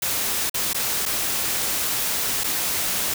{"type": "noise with dropouts", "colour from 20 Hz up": "white", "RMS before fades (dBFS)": -24, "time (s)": [0.02, 3.14], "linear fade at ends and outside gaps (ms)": 5, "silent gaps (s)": [[0.497, 0.542], [0.733, 0.745], [1.055, 1.06], [2.437, 2.441]], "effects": []}